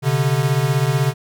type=beating tone pair; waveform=square; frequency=129.2 / 145.2 Hz; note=C3 / D3; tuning=-21 / -19 cents; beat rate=16 Hz; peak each=-19 / -19 dBFS; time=0.02-1.14 s; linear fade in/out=50 ms; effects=none